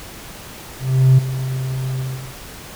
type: tone with ADSR envelope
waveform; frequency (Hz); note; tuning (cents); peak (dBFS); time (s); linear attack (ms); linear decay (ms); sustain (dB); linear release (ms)
triangle; 130.81; C3; 0; -3; 0.79-2.36; 390; 12; -15; 360
effects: tanh soft clip ceiling -3 dBFS + pink hiss -36 dBFS RMS until 2.75 s